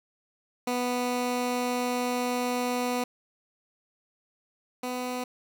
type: tone pair in turn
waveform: 15% pulse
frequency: 246.9 / 249.9 Hz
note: B3 / B3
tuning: 0 / +21 cents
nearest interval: unison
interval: 21 cents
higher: second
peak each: -20 / -24 dBFS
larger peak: first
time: 0.67-3.04 / 4.83-5.24 s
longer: first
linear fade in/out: 5 ms
effects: none